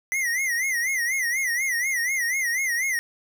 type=tone with vibrato; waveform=square; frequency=2003 Hz; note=B6; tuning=24 cents sharp; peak=-23 dBFS; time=0.12-2.99 s; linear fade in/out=0 ms; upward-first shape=sine; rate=4.1 Hz; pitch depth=140 cents each way; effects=none